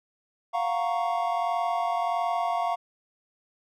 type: chord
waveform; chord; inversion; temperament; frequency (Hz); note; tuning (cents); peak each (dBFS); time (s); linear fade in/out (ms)
triangle; Gb major seventh; third; equal; 698.5 / 740 / 932.3 / 1108.7; F5 / Gb5 / Bb5 / Db6; 0 / 0 / 0 / 0; -25 / -31 / -30 / -30; 0.53-2.76; 20
effects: none